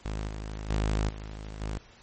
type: tone with level steps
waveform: sawtooth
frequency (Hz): 52.6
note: G#1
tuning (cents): +23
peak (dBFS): -27 / -31 / -21 / -34 / -27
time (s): 0.05-1.78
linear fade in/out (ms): 5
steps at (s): 0.27 / 0.69 / 1.08 / 1.6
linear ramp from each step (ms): 20
effects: pink hiss -55 dBFS RMS until 2.02 s + MP3 32 kbps